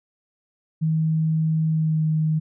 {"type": "tone with pitch glide", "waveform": "sine", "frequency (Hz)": [158.8, 156.52], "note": ["D#3", "D#3"], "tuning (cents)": [36, 11], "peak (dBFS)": -18, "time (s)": [0.81, 2.4], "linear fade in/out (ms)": 20, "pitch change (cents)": -25, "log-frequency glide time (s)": [1.69, 2.04], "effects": []}